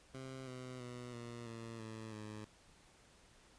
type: tone with pitch steps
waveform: 15% pulse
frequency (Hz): 131.8 / 127.31 / 122.97 / 118.78 / 114.74 / 110.83 / 107.05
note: C3 / C3 / B2 / A#2 / A#2 / A2 / A2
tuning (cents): +13 / -47 / -7 / +33 / -27 / +13 / -47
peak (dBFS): -40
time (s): 0.14-2.45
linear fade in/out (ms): 5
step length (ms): 330
effects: pink hiss -65 dBFS RMS until 3.58 s + resampled to 22050 Hz